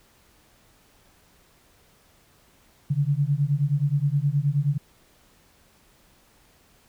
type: beating tone pair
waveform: sine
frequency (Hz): 138.59 / 148.09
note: C#3 / D3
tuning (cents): 0 / +15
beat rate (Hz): 9.5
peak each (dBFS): -23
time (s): 2.9-4.78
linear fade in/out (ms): 10
effects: pink hiss -59 dBFS RMS until 6.88 s